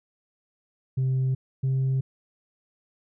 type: tone pair in turn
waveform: sine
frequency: 130.81 / 132.56 Hz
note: C3 / C3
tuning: 0 / +23 cents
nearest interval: unison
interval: 23 cents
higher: second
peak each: -19 dBFS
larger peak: neither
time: 0.97-1.35 / 1.63-2.01 s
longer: neither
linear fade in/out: 10 ms
effects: tanh soft clip ceiling -20 dBFS